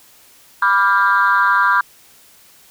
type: chord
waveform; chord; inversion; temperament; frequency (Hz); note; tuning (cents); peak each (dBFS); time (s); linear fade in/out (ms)
sine; G dominant seventh; first; equal with one note detuned; 987.8 / 1174.7 / 1396.9 / 1594.5; B5 / D6 / F6 / G6; 0 / 0 / 0 / +29; -16; 0.62-1.81; 5
effects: tanh soft clip ceiling -4 dBFS + white hiss -48 dBFS RMS until 2.7 s